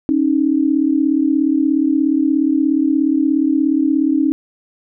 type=tone pair together; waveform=sine; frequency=274.2 / 311.1 Hz; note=C#4 / D#4; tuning=-19 / 0 cents; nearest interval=major second; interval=219 cents; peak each=-15 dBFS; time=0.09-4.32 s; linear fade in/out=0 ms; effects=none